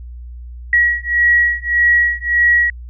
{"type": "beating tone pair", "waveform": "sine", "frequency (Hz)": [1913, 1914.7], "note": ["A#6", "A#6"], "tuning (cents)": [44, 46], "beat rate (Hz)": 1.7, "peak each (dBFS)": -14, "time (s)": [0.73, 2.7], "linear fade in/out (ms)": 2, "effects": ["added 60 Hz sine -29 dBFS peak until 2.89 s"]}